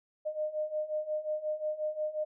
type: beating tone pair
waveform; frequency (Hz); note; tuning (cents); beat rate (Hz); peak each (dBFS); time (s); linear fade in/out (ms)
sine; 609 / 614.6; D#5 / D#5; -37 / -21; 5.6; -36 / -33; 0.25-2.25; 20
effects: none